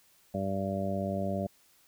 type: harmonic tone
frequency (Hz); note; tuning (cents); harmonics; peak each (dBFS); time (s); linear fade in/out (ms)
97.3; G2; -12; 1 / 2 / 3 / 4 / 5 / 6 / 7; -37 / -33 / -42 / -41 / -45 / -35 / -38; 0.34-1.47; 5
effects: white hiss -64 dBFS RMS until 1.87 s